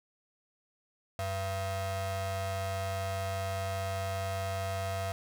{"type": "ring-modulated tone", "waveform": "45% pulse", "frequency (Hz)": 292.3, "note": "D4", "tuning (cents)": -8, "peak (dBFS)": -29, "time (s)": [1.19, 5.12], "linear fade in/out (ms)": 0, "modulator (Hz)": 386, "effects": []}